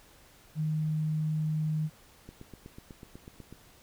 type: tone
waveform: sine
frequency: 155.1 Hz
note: D#3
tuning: 5 cents flat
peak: -27 dBFS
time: 0.55-1.9 s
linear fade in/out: 50 ms
type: click train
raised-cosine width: 3 ms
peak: -32 dBFS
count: 11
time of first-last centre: 2.29-3.526 s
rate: 8.09 Hz
effects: pink hiss -58 dBFS RMS until 3.82 s